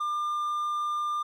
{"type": "tone", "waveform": "triangle", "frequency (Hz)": 1199, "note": "D6", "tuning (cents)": 36, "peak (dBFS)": -25, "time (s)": [0, 1.23], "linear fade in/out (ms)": 10, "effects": []}